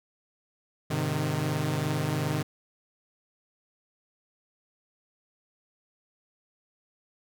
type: chord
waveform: sawtooth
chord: Ab major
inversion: none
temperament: equal with one note detuned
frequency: 103.83 / 130.81 / 153.51 Hz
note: Ab2 / C3 / Eb3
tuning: 0 / 0 / -23 cents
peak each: -31 / -27 / -25 dBFS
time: 0.9-2.43 s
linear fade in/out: 10 ms
effects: none